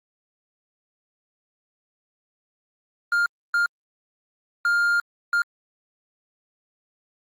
triangle tone bursts at uneven times, 1405 Hz, F6, 10 cents sharp, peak -16 dBFS, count 4, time 3.12-3.26 / 3.54-3.66 / 4.65-5 / 5.33-5.42 s, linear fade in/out 2 ms, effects Opus 24 kbps

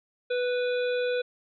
harmonic tone, 493.9 Hz, B4, in tune, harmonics 1 / 3 / 5 / 7 / 8, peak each -25 / -35 / -39 / -42 / -43 dBFS, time 0.3-1.22 s, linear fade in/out 10 ms, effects none

